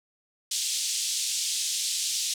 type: band-pass noise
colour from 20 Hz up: white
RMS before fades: -29 dBFS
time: 0.51-2.34 s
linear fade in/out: 5 ms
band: 3200 to 8400 Hz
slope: 24 dB/octave
effects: none